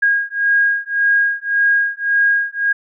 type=beating tone pair; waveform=sine; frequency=1632 / 1633.8 Hz; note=G#6 / G#6; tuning=-31 / -29 cents; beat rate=1.8 Hz; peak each=-16 dBFS; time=0.02-2.73 s; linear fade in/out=10 ms; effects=none